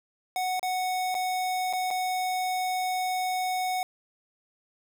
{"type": "tone with dropouts", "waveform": "square", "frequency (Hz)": 739, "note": "F#5", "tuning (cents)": -2, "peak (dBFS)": -27, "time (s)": [0.36, 3.83], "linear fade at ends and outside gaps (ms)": 1, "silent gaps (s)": [[0.595, 0.629], [1.144, 1.15], [1.728, 1.734], [1.905, 1.91]], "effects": []}